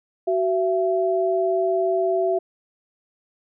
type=tone pair together; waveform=sine; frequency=376.5 / 670.8 Hz; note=F#4 / E5; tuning=+30 / +30 cents; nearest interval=minor seventh; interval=1000 cents; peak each=-21 dBFS; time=0.27-2.39 s; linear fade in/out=10 ms; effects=none